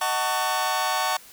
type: chord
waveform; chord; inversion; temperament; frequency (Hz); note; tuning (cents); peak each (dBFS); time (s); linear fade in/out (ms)
sawtooth; D# half-diminished seventh; none; just; 622.3 / 746.7 / 896 / 1120.1; D#5 / F#5 / A5 / C#6; 0 / +16 / +31 / +18; -29 / -23 / -24 / -23; 0.01-1.17; 5
effects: white hiss -48 dBFS RMS until 1.32 s